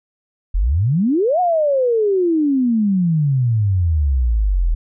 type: exponential two-way sweep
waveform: sine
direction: up then down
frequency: 39 to 740 to 39 Hz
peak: -13 dBFS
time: 0.54-4.75 s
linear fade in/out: 10 ms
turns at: 1.4 s
effects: none